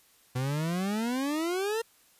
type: exponential sweep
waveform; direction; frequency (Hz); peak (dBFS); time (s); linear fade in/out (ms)
40% pulse; up; 123.8 to 466.2; -27; 0.35-1.82; 10
effects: white hiss -62 dBFS RMS until 2.19 s + resampled to 32000 Hz